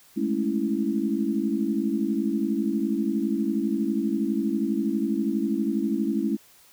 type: chord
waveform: sine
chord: A major seventh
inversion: third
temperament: equal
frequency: 207.7 / 220 / 277.2 / 329.6 Hz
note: G#3 / A3 / C#4 / E4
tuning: 0 / 0 / 0 / 0 cents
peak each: -28 dBFS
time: 0.16-6.37 s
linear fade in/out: 20 ms
effects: white hiss -55 dBFS RMS until 6.72 s